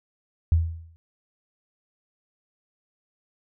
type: tone with exponential decay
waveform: sine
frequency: 82.41 Hz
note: E2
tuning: in tune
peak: -13 dBFS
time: 0.52-0.96 s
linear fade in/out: 0 ms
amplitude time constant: 94 ms
effects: none